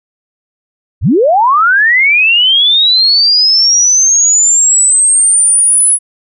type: linear sweep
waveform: sine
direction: up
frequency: 51.3 to 10300 Hz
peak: -5 dBFS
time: 1.01-5.99 s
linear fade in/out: 50 ms
effects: none